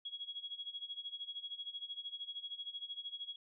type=tone with tremolo; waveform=sine; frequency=3322 Hz; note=G#7; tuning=in tune; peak=-39 dBFS; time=0.05-3.36 s; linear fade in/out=5 ms; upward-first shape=sine; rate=13 Hz; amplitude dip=85%; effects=none